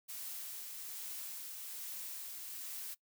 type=noise with tremolo; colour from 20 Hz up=blue; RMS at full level=-44 dBFS; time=0.08-2.95 s; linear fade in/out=20 ms; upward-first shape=sine; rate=1.2 Hz; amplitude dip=25%; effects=noise-tail reverb RT60 0.1 s tail -20 dB re dry